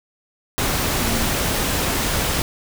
sine tone in noise, 228.2 Hz, A#3, 37 cents flat, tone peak -27 dBFS, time 1.02-1.26 s, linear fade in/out 0 ms, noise pink, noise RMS -21 dBFS, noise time 0.58-2.42 s, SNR -9 dB, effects none

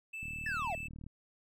triangle tone, 2637 Hz, E7, in tune, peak -38 dBFS, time 0.13-0.88 s, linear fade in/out 10 ms
click train, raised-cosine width 5 ms, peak -35 dBFS, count 33, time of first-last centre 0.23-1.066 s, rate 38.3 Hz
triangle linear sweep, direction down, 1804 to 617 Hz, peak -32 dBFS, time 0.46-0.75 s, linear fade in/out 2 ms
effects none

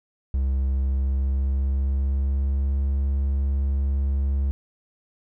triangle tone with pitch glide, 66.7 to 68.81 Hz, C2 to C#2, +34 to -12 cents, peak -18 dBFS, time 0.34-4.51 s, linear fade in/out 0 ms, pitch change +54 cents, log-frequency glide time 0.7-2.82 s, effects none

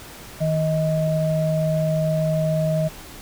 sine tone pair together, 157.84 / 630 Hz, D#3 / D#5, +25 / +21 cents, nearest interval 2 octaves, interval 2396 cents, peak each -20 / -22 dBFS, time 0.4-2.89 s, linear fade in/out 20 ms, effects pink hiss -40 dBFS RMS until 3.21 s

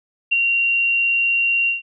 sine tone with ADSR envelope, 2758 Hz, F7, 22 cents flat, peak -12 dBFS, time 0.31-1.82 s, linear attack 16 ms, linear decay 16 ms, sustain -3 dB, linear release 140 ms, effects none

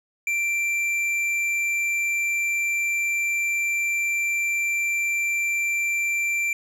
sine tone with tanh clipping, 2354 Hz, D7, 3 cents sharp, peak -23 dBFS, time 0.27-6.53 s, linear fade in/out 2 ms, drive 9 dB, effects none

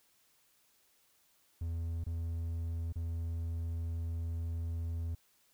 triangle tone with dropouts, 83.2 Hz, E2, 17 cents sharp, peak -32 dBFS, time 1.61-5.15 s, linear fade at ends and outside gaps 5 ms, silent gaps 2.04-2.064 / 2.925-2.957 s, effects white hiss -70 dBFS RMS until 5.53 s

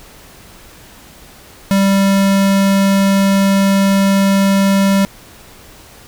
square tone, 196 Hz, G3, in tune, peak -10 dBFS, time 1.71-5.05 s, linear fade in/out 0 ms, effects pink hiss -40 dBFS RMS until 6.07 s

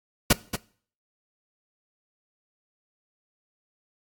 pink noise with echo, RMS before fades -17 dBFS, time 0.3-0.33 s, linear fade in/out 5 ms, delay 230 ms, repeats 1, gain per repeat -12 dB, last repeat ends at 0.56 s, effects noise-tail reverb RT60 0.5 s tail -21 dB re dry + AAC 64 kbps

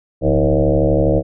sine tone with frequency modulation, 318.6 Hz, D#4, 41 cents sharp, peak -11 dBFS, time 0.21-1.23 s, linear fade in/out 50 ms, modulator 72.2 Hz, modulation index 4.1, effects none

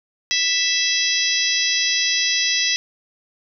harmonic tone with a mistuned harmonic, 659.3 Hz, E5, in tune, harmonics 3 / 4 / 5 / 6 / 7 / 8 / 9, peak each -25 / -25 / -25 / -25 / -25 / -25 / -25 dBFS, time 0.31-2.76 s, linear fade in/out 0 ms, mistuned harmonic 7, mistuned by +83 cents, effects none

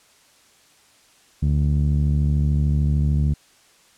sawtooth tone with low-pass filter, 73.42 Hz, D2, in tune, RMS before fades -19 dBFS, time 1.42-3.34 s, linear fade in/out 10 ms, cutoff 170 Hz, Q 2, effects white hiss -55 dBFS RMS until 3.97 s + low-pass 9000 Hz 12 dB/octave

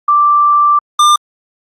sine / square tone pair in turn, 1174.7 / 1197.3 Hz, D6 / D6, 0 / +33 cents, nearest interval unison, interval 33 cents, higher second, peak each -6 dBFS, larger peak neither, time 0.08-0.79 / 0.99-1.16 s, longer first, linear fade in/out 5 ms, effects low-pass 9000 Hz 12 dB/octave + Opus 32 kbps

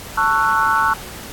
sine chord, F# minor seventh, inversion first, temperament just, 888 / 1110 / 1332 / 1480 Hz, A5 / C#6 / E6 / F#6, +16 / +2 / +18 / 0 cents, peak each -19 dBFS, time 0.17-0.94 s, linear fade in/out 10 ms, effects pink hiss -34 dBFS RMS until 1.32 s + AAC 64 kbps

